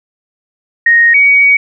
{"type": "tone pair in turn", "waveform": "sine", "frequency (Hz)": [1865, 2253], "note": ["A#6", "C#7"], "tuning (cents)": [0, 28], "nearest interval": "minor third", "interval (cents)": 328, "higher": "second", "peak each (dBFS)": -4, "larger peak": "neither", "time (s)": [[0.86, 1.14], [1.14, 1.57]], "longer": "second", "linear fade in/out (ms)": 5, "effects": []}